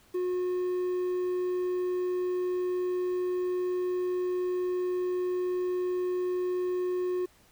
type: tone with quantisation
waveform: triangle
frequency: 362.1 Hz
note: F#4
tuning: 37 cents flat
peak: -25 dBFS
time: 0.14-7.26 s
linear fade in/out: 10 ms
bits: 9
effects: pink hiss -61 dBFS RMS until 7.51 s